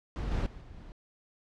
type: noise with level steps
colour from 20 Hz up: brown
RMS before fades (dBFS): -34 / -30 / -46 / -49 / -47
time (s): 0.16-0.92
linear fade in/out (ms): 0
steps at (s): 0.31 / 0.46 / 0.61 / 0.76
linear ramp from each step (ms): 5
effects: low-pass 5000 Hz 12 dB/octave